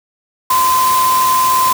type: tone in noise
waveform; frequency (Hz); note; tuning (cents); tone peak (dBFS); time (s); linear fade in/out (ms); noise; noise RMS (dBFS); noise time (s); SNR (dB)
sine; 1030; C6; -28; -10; 0.5-1.73; 5; white; -20; 0.5-1.73; +7
effects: none

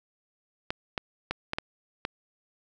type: clicks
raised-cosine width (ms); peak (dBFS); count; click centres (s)
0.3; -13; 6; 0.705 / 0.978 / 1.31 / 1.534 / 1.585 / 2.051
effects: none

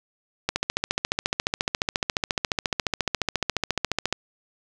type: click train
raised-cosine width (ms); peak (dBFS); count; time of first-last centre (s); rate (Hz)
0.2; -5; 53; 0.49-4.126; 14.3
effects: none

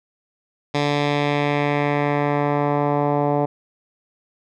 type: tone with low-pass filter sweep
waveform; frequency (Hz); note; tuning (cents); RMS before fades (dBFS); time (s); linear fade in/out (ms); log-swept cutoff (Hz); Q
10% pulse; 145.3; D3; -18; -20; 0.74-3.46; 10; 4400 to 770; 1.4
effects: none

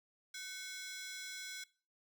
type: ring-modulated tone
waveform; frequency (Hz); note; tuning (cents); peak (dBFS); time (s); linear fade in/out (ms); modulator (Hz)
15% pulse; 1852; A#6; -12; -35; 0.34-1.64; 5; 337
effects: noise-tail reverb RT60 0.4 s tail -21 dB re dry

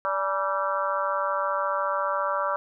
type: harmonic tone with a mistuned harmonic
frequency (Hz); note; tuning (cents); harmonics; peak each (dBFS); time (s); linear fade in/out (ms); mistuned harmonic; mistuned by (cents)
193.9; G3; -19; 3 / 4 / 5 / 6 / 7 / 8; -29 / -38 / -30 / -29 / -30 / -37; 0.05-2.56; 0; 4; +130
effects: none

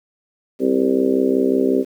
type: harmonic tone with a mistuned harmonic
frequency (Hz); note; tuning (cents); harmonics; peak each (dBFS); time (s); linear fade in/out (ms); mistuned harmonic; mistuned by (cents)
65.5; C2; +2; 3 / 4 / 5 / 6 / 7 / 8 / 9; -29 / -18 / -25 / -18 / -24 / -26 / -29; 0.59-1.85; 50; 8; -43
effects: 8-bit

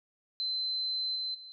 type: tone with level steps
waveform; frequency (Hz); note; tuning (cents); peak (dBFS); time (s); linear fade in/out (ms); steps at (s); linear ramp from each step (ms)
sine; 4070; C8; -49; -30 / -32 / -45; 0.4-1.52; 0; 1.15 / 1.34; 10
effects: none

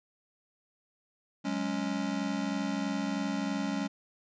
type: chord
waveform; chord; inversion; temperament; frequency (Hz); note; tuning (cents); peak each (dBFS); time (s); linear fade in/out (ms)
square; F# suspended second; none; just; 185 / 208.1 / 277.5; F#3 / G#3 / C#4; 0 / +4 / +2; -38 / -35 / -34; 1.44-3.88; 20
effects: resampled to 16000 Hz

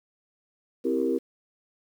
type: chord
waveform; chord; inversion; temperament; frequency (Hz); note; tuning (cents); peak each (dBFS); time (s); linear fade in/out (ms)
sine; C dominant seventh; none; equal; 261.6 / 329.6 / 392 / 466.2; C4 / E4 / G4 / Bb4; 0 / 0 / 0 / 0; -28; 0.84-1.19; 20
effects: tanh soft clip ceiling -12 dBFS + 9-bit

